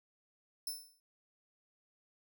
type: tone with exponential decay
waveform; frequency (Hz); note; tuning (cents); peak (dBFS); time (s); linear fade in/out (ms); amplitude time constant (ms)
15% pulse; 5300; E8; +9; -29; 0.67-1; 2; 70
effects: none